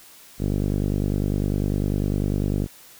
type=tone with low-pass filter; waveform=5% pulse; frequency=50 Hz; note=G1; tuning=35 cents sharp; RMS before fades=-23 dBFS; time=0.38-2.68 s; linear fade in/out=50 ms; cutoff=250 Hz; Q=0.63; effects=white hiss -48 dBFS RMS until 2.99 s